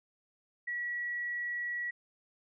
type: tone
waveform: sine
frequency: 1930 Hz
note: B6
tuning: 40 cents flat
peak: -33 dBFS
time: 0.67-1.91 s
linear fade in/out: 10 ms
effects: none